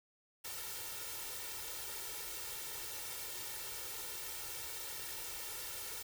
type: noise with comb filter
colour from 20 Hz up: white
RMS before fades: -44 dBFS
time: 0.44-6.03 s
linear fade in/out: 10 ms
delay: 2.2 ms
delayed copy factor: +0.85
effects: none